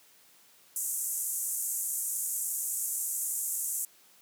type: band-pass noise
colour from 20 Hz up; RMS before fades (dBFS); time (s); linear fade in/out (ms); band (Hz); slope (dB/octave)
pink; -33; 0.76-3.85; 2; 7000 to 14000; 48
effects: white hiss -60 dBFS RMS until 4.21 s + high-pass 150 Hz 12 dB/octave